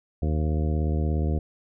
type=harmonic tone; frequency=77 Hz; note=D#2; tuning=17 cents flat; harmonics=1 / 2 / 3 / 4 / 5 / 6 / 7 / 9; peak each=-23 / -29 / -33 / -35 / -37 / -39 / -40 / -42 dBFS; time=0.22-1.39 s; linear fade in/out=5 ms; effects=none